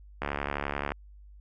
click train, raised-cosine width 0.5 ms, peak -15 dBFS, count 51, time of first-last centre 0.22-0.919 s, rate 71.5 Hz, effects added 50 Hz sine -48 dBFS peak until 1.4 s

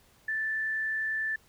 sine tone with frequency modulation, 1760 Hz, A6, in tune, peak -28 dBFS, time 0.28-1.36 s, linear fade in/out 5 ms, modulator 48.9 Hz, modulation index 0.29, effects pink hiss -62 dBFS RMS until 1.48 s

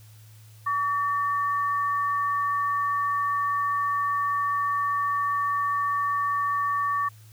sine tone pair together, 1141 / 1807.5 Hz, C#6 / A6, +50 / +46 cents, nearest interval minor sixth, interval 796 cents, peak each -23 / -32 dBFS, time 0.66-7.09 s, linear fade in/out 10 ms, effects added 108 Hz sine -47 dBFS peak until 7.32 s + white hiss -57 dBFS RMS until 7.32 s

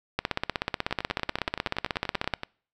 two click trains, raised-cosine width 0.3 ms, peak -15 / -9 dBFS, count 17 / 36, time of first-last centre 0.91-2.434 / 0.19-2.337 s, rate 10.5 / 16.3 Hz, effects noise-tail reverb RT60 0.5 s tail -26 dB re dry

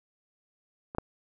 clicks, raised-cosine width 1 ms, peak -25 / -13 dBFS, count 2, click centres 0.949 / 0.984 s, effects none

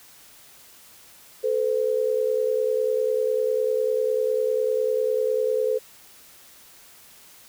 sine tone pair together, 438 / 508 Hz, A4 / B4, -8 / +49 cents, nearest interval minor third, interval 257 cents, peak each -23 dBFS, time 1.43-5.79 s, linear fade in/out 20 ms, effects white hiss -50 dBFS RMS until 7.48 s

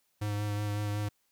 square tone with vibrato, 103.83 Hz, G#2, in tune, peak -31 dBFS, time 0.21-1.09 s, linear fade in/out 10 ms, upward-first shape sine, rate 5.4 Hz, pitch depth 17 cents each way, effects white hiss -74 dBFS RMS until 1.31 s

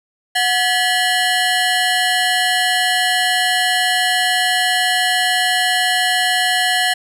20% pulse ring-modulated tone, 1220 Hz, D#6, 34 cents flat, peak -6 dBFS, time 0.35-6.94 s, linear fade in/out 10 ms, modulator 487 Hz, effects low-pass 12000 Hz 12 dB/octave + 8-bit

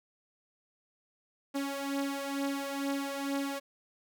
sawtooth beating tone pair, 277.1 / 279.3 Hz, C#4 / C#4, -1 / +13 cents, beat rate 2.2 Hz, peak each -30 / -33 dBFS, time 1.54-3.6 s, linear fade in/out 20 ms, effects none

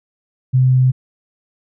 sine tone, 128.8 Hz, C3, 27 cents flat, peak -9 dBFS, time 0.53-0.92 s, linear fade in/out 20 ms, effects none

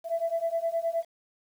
sine beating tone pair, 661 / 670.6 Hz, E5 / E5, +5 / +30 cents, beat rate 9.6 Hz, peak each -29 / -28 dBFS, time 0.04-1.05 s, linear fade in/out 50 ms, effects tanh soft clip ceiling -19 dBFS + 9-bit

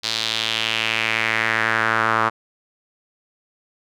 sawtooth tone with band-pass filter sweep, 111.9 Hz, A2, 30 cents sharp, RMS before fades -21 dBFS, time 0.03-2.3 s, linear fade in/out 20 ms, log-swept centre 4300 to 1200 Hz, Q 3, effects none

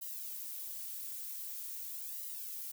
violet noise with flanger, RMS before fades -43 dBFS, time 0.01-2.72 s, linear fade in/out 10 ms, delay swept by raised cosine 1 to 4.4 ms, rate 0.45 Hz, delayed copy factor +0.75, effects none

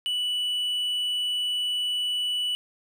triangle tone, 2960 Hz, F#7, in tune, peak -23 dBFS, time 0.06-2.55 s, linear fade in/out 0 ms, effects none

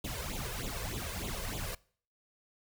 pink noise with flanger, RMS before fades -38 dBFS, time 0.04-1.75 s, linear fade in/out 5 ms, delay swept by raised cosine 0.27 to 1.97 ms, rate 3.3 Hz, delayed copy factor +0.9, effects noise-tail reverb RT60 0.5 s tail -23 dB re dry

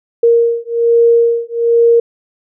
sine beating tone pair, 466.2 / 467.4 Hz, A#4 / A#4, 0 / +5 cents, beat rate 1.2 Hz, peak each -11 dBFS, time 0.23-2 s, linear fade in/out 5 ms, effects none

